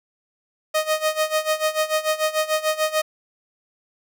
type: tone with tremolo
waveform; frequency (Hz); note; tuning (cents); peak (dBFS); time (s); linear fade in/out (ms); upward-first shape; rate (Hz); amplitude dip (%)
sawtooth; 622.3; D#5; 0; -13; 0.74-3.02; 10; sine; 6.8; 85
effects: none